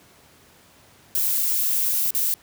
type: noise with dropouts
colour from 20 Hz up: violet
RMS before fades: -22 dBFS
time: 1.15-2.34 s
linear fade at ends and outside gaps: 0 ms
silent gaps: 2.106-2.149 s
effects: pink hiss -53 dBFS RMS until 2.42 s + high-pass 80 Hz 12 dB/octave